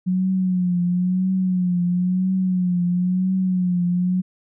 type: tone with vibrato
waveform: sine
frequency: 182 Hz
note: F#3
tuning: 28 cents flat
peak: -17 dBFS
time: 0.06-4.22 s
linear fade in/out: 20 ms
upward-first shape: triangle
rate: 0.99 Hz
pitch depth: 67 cents each way
effects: none